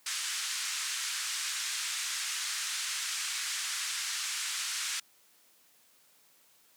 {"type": "band-pass noise", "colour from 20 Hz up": "white", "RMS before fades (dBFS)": -35, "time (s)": [0.06, 5], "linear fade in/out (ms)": 5, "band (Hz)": [1300, 8400], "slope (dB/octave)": 24, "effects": ["white hiss -64 dBFS RMS until 6.76 s", "high-pass 150 Hz 12 dB/octave"]}